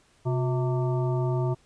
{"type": "harmonic tone with a mistuned harmonic", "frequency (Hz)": 129.5, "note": "C3", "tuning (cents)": -17, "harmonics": [1, 3, 5, 7, 9], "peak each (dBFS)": [-24, -30, -35, -37, -42], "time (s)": [0.25, 1.55], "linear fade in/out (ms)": 20, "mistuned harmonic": 3, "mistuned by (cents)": -120, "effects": ["pink hiss -62 dBFS RMS until 1.65 s", "resampled to 22050 Hz"]}